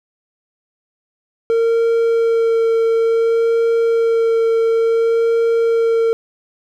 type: tone with vibrato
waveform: triangle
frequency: 457.5 Hz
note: A#4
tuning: 32 cents flat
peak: -10 dBFS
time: 1.5-6.13 s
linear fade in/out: 0 ms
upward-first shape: sine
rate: 0.57 Hz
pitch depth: 11 cents each way
effects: none